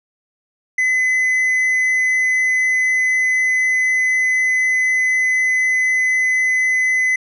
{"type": "tone", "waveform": "triangle", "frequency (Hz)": 2024, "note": "B6", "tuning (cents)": 42, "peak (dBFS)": -12, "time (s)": [0.78, 7.16], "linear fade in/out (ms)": 5, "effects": ["resampled to 24000 Hz"]}